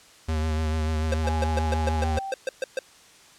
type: tone with vibrato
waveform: square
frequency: 78.5 Hz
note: D#2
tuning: 16 cents sharp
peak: -24 dBFS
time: 0.28-2.19 s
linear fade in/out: 10 ms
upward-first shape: triangle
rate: 6.8 Hz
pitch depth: 38 cents each way
type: tone bursts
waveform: square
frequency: 525 Hz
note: C5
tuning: 6 cents sharp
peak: -24 dBFS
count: 12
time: 1.12-2.79 s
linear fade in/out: 2 ms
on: 20 ms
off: 130 ms
type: tone with pitch glide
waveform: sine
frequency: 830.6 to 779.5 Hz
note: G#5 to G5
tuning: 0 to -10 cents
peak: -30 dBFS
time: 1.23-2.33 s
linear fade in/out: 20 ms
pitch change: -110 cents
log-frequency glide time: 2-2.06 s
effects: white hiss -52 dBFS RMS until 3.38 s + low-pass 8000 Hz 12 dB/octave